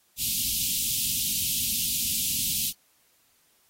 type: band-stop noise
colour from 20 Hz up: white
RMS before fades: -27 dBFS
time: 0.17-2.73 s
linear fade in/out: 50 ms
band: 260 to 2700 Hz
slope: 48 dB/octave
effects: white hiss -65 dBFS RMS until 3.69 s + AAC 48 kbps